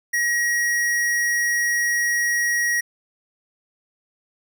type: tone with hard clipping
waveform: sine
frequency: 1900 Hz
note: A#6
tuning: 33 cents sharp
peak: -20 dBFS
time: 0.13-2.81 s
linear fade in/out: 10 ms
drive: 16 dB
effects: none